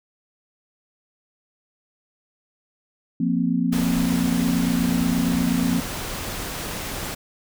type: chord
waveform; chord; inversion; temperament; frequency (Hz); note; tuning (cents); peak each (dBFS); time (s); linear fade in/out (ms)
sine; F suspended fourth; none; equal; 174.61 / 233.1 / 261.6; F3 / Bb3 / C4; 0 / 0 / 0; -23; 3.2-5.8; 5
type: noise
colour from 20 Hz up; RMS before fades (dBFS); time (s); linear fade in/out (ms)
pink; -30; 3.72-7.15; 10
effects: none